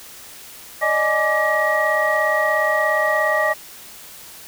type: tone cluster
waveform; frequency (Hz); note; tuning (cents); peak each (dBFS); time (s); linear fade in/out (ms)
sine; 585 / 622 / 840 / 1173 / 1904; D5 / D#5 / G#5 / D6 / A#6; -7 / -1 / +19 / -2 / +36; -25 / -20 / -25 / -23 / -19; 0.81-3.54; 20
effects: tanh soft clip ceiling -7 dBFS + white hiss -40 dBFS RMS until 4.47 s